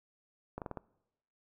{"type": "slowing click train", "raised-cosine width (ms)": 1, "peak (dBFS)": -25, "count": 5, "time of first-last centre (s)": [0.58, 0.773], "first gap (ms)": 38, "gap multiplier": 1.16, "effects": ["noise-tail reverb RT60 0.9 s tail -23 dB re dry"]}